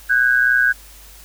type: tone pair together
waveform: sine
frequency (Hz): 1501.4 / 1625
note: F#6 / G#6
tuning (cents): +25 / -38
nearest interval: minor second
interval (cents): 137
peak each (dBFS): -15 / -15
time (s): 0.09-0.73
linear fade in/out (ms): 20
effects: added 50 Hz sine -43 dBFS peak until 1.24 s + white hiss -44 dBFS RMS until 1.24 s